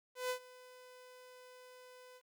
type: tone with ADSR envelope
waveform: sawtooth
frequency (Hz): 503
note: B4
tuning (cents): +32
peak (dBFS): -30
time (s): 0.15-2.22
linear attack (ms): 150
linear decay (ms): 88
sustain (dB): -21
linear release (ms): 59
effects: 12-bit